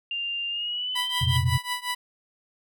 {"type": "tone with pitch glide", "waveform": "sine", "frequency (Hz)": [2794, 3136], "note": ["F7", "G7"], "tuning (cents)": [0, 0], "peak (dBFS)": -27, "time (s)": [0.11, 1.37], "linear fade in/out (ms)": 2, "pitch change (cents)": 200, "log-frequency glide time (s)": [0.49, 1.15]}
{"type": "tone with tremolo", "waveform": "15% pulse", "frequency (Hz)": 987.8, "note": "B5", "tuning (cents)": 0, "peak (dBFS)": -18, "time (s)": [0.95, 1.95], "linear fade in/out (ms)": 10, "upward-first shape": "triangle", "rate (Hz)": 5.5, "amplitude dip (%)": 95}
{"type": "chord", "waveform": "sine", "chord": "F suspended fourth", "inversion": "none", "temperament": "equal with one note detuned", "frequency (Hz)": [87.31, 119.13, 130.81], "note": ["F2", "Bb2", "C3"], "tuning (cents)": [0, 38, 0], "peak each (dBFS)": -25, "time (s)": [1.21, 1.58], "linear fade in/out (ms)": 10}
{"effects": []}